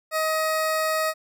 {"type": "tone", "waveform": "20% pulse", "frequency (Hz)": 631, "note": "D#5", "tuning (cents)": 24, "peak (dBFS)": -17, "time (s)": [0.11, 1.14], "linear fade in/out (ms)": 50, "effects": []}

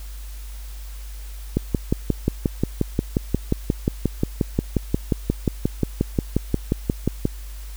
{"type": "click train", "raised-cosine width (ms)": 3, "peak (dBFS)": -5, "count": 33, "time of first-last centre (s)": [1.57, 7.254], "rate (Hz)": 5.63, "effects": ["added 50 Hz sine -32 dBFS peak until 7.76 s", "white hiss -46 dBFS RMS until 7.76 s"]}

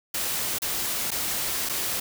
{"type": "noise with dropouts", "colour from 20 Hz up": "white", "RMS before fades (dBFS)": -28, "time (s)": [0.14, 2], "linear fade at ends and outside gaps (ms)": 5, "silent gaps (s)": [[0.586, 0.619], [1.107, 1.115], [1.69, 1.694]], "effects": []}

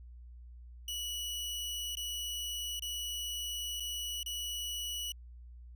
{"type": "tone with dropouts", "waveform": "sawtooth", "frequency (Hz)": 2939, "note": "F#7", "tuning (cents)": -12, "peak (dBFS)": -33, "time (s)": [0.88, 5.12], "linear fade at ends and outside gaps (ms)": 2, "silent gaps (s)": [[1.953, 1.97], [2.795, 2.822], [3.799, 3.804], [4.231, 4.261]], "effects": ["added 60 Hz sine -48 dBFS peak until 5.75 s"]}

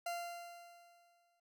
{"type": "tone with exponential decay", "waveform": "40% pulse", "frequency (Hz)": 692, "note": "F5", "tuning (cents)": -16, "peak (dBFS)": -36, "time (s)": [0.06, 1.4], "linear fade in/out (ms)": 5, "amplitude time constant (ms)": 290, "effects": []}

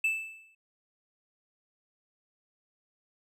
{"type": "tone with exponential decay", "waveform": "triangle", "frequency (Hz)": 2637, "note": "E7", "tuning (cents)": 0, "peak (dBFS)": -21, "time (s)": [0.04, 0.55], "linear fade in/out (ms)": 5, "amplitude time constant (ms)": 110, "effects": []}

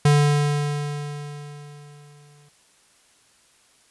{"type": "tone with exponential decay", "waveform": "square", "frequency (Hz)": 146.2, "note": "D3", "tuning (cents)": -7, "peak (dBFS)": -13, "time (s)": [0.05, 2.49], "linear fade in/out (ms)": 5, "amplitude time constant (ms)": 530, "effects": ["white hiss -58 dBFS RMS until 3.9 s", "resampled to 24000 Hz"]}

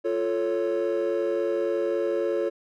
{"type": "chord", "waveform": "triangle", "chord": "F augmented", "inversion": "none", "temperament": "equal", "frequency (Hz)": [349.2, 440, 554.4], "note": ["F4", "A4", "C#5"], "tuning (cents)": [0, 0, 0], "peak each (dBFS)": -25, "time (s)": [0.04, 2.5], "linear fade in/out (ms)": 20, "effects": ["tanh soft clip ceiling -15 dBFS"]}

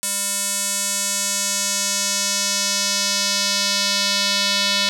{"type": "tone with band-pass filter sweep", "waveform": "square", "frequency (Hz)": 200, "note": "G3", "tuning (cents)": 35, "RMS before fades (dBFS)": -21, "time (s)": [0.03, 4.89], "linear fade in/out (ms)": 0, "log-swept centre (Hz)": [8900, 4100], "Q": 2, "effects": []}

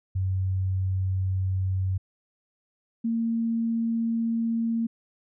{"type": "tone pair in turn", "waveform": "sine", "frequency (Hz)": [94.3, 229], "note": ["F#2", "A#3"], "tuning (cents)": [33, -31], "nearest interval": "octave + minor third", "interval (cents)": 1536, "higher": "second", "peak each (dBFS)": -23, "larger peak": "neither", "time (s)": [[0.15, 1.98], [3.04, 4.87]], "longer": "neither", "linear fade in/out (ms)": 10, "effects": []}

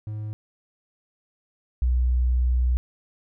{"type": "tone pair in turn", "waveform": ["triangle", "sine"], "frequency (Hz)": [106.9, 61.91], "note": ["A2", "B1"], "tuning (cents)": [-49, 5], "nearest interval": "major sixth", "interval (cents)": 946, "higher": "first", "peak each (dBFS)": [-27, -18], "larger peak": "second", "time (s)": [[0.07, 0.33], [1.82, 2.77]], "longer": "second", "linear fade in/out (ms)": 0, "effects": []}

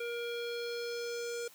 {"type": "tone with low-pass filter sweep", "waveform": "square", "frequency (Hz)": 473, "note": "A#4", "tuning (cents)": 25, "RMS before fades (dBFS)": -38, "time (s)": [0, 1.48], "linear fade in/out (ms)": 5, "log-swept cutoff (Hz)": [2700, 7700], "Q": 2.6, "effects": ["white hiss -58 dBFS RMS until 1.54 s", "high-pass 80 Hz 12 dB/octave"]}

